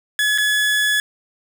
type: tone with dropouts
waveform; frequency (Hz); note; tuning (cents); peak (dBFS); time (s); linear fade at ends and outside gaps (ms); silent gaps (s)
30% pulse; 1701; G#6; +41; -13; 0.19-1; 1; 0.378-0.383
effects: none